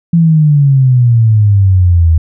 sine exponential sweep, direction down, 170.8 to 79.4 Hz, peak -4 dBFS, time 0.13-2.18 s, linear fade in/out 5 ms, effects none

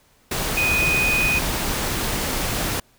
sine tone in noise, 2489 Hz, D#7, in tune, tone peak -18 dBFS, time 0.57-1.39 s, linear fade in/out 5 ms, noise pink, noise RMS -24 dBFS, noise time 0.31-2.8 s, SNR +3 dB, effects pink hiss -58 dBFS RMS until 2.98 s

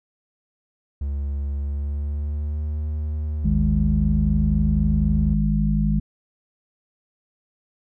triangle tone with pitch glide, 70.4 to 75.89 Hz, C#2 to D#2, +27 to -43 cents, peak -21 dBFS, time 1.01-5.34 s, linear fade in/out 5 ms, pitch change +130 cents, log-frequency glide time 1.56-2.8 s
harmonic tone, 51.91 Hz, G#1, in tune, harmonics 1 / 3 / 4, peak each -21 / -22 / -22 dBFS, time 3.44-6 s, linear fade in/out 10 ms
effects none

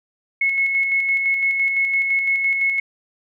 sine tone with tremolo, 2186 Hz, C#7, 25 cents flat, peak -15 dBFS, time 0.41-2.8 s, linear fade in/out 5 ms, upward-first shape square, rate 5.9 Hz, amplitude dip 35%, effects none

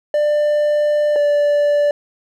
triangle tone pair in turn, 594 / 583.8 Hz, D5 / D5, +20 / -10 cents, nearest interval unison, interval 30 cents, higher first, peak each -11 / -10 dBFS, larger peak second, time 0.14-1.16 / 1.16-1.91 s, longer first, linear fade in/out 2 ms, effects none

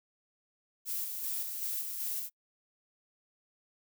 violet noise with tremolo, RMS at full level -35 dBFS, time 0.85-2.3 s, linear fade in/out 50 ms, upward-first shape square, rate 2.6 Hz, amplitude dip 35%, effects noise-tail reverb RT60 0.1 s tail -26 dB re dry

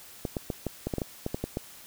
clicks, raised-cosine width 2 ms, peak -16 dBFS, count 12, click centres 0.252 / 0.368 / 0.502 / 0.667 / 0.87 / 0.938 / 0.983 / 1.018 / 1.264 / 1.345 / 1.44 / 1.571 s, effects white hiss -49 dBFS RMS until 1.86 s

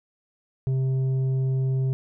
sine tone with tanh clipping, 131.9 Hz, C3, 14 cents sharp, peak -22 dBFS, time 0.67-1.93 s, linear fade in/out 0 ms, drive 6 dB, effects none

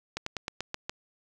slowing click train, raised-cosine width 0.2 ms, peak -15 dBFS, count 7, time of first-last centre 0.17-0.895 s, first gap 94 ms, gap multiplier 1.1, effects none

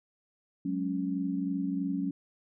sine chord, F# suspended second, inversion none, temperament just, 185 / 208.1 / 277.5 Hz, F#3 / G#3 / C#4, 0 / +4 / +2 cents, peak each -33 / -37 / -31 dBFS, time 0.65-2.11 s, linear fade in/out 5 ms, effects none

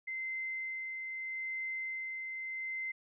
sine tone with tremolo, 2072 Hz, C7, 17 cents flat, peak -35 dBFS, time 0.07-2.92 s, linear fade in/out 10 ms, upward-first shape sine, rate 0.79 Hz, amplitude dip 30%, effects none

